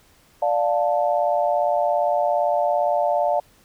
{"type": "chord", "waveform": "sine", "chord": "D minor", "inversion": "none", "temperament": "just", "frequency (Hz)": [587.3, 704.8, 881], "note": ["D5", "F5", "A5"], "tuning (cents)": [0, 16, 2], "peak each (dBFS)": [-21, -21, -25], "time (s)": [0.42, 3.4], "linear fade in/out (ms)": 5, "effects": ["pink hiss -56 dBFS RMS until 3.64 s"]}